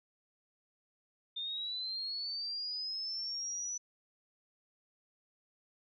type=linear sweep; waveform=sine; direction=up; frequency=3603 to 5960 Hz; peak=-36 dBFS; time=1.36-3.78 s; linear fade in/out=10 ms; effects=none